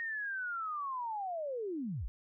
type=linear sweep; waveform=sine; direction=down; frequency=1866 to 34.07 Hz; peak=-35 dBFS; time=0-2.08 s; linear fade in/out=0 ms; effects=none